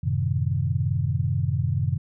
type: chord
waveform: sine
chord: F# diminished seventh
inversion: none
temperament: equal with one note detuned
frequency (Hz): 92.5 / 110.32 / 130.81 / 155.56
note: F#2 / A2 / C3 / Eb3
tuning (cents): 0 / +5 / 0 / 0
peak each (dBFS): -26 / -28 / -25 / -29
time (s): 0.03-1.98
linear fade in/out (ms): 10
effects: none